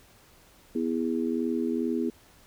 harmonic tone, 82.3 Hz, E2, 2 cents flat, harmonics 3 / 4 / 5, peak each -28 / -30 / -32 dBFS, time 0.75-2.1 s, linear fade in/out 5 ms, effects pink hiss -57 dBFS RMS until 2.46 s

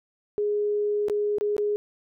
sine tone with dropouts, 415.3 Hz, G#4, in tune, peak -22 dBFS, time 0.38-1.76 s, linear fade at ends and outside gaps 0 ms, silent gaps 1.084-1.098 / 1.384-1.41 / 1.566-1.581 s, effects none

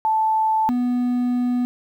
sine / triangle tone pair in turn, 877 / 246.1 Hz, A5 / B3, -6 / -6 cents, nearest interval octave + minor seventh, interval 2200 cents, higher first, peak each -16 dBFS, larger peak neither, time 0.05-0.69 / 0.69-1.65 s, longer second, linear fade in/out 0 ms, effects 9-bit

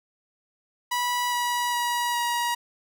sawtooth tone with pitch steps, 978 / 970.1 / 962.3 / 954.6 Hz, B5 / B5 / B5 / A#5, -17 / -31 / -45 / +41 cents, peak -20 dBFS, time 0.91-2.55 s, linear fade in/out 10 ms, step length 410 ms, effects none

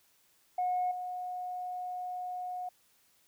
sine tone with level steps, 726 Hz, F#5, 33 cents flat, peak -27 / -35 dBFS, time 0.58-2.69 s, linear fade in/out 5 ms, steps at 0.91 s, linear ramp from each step 5 ms, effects tanh soft clip ceiling -24 dBFS + white hiss -68 dBFS RMS until 3.27 s

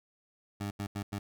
20% pulse tone bursts at uneven times, 101.4 Hz, G#2, 41 cents flat, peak -29 dBFS, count 4, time 0.6-0.71 / 0.79-0.87 / 0.95-1.03 / 1.12-1.19 s, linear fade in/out 10 ms, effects none

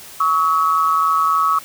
sine tone pair together, 1122 / 1285.3 Hz, C#6 / E6, +21 / -44 cents, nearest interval major second, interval 235 cents, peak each -16 dBFS, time 0.2-1.59 s, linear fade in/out 5 ms, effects white hiss -38 dBFS RMS until 1.64 s

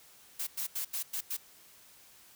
blue noise bursts at uneven times, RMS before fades -35 dBFS, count 6, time 0.39-0.47 / 0.57-0.67 / 0.75-0.85 / 0.93-1.03 / 1.13-1.21 / 1.3-1.37 s, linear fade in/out 10 ms, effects white hiss -58 dBFS RMS until 2.35 s

